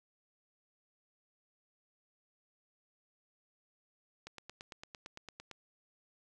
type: click train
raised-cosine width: 0.2 ms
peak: -29 dBFS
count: 12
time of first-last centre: 4.27-5.513 s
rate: 8.85 Hz
effects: none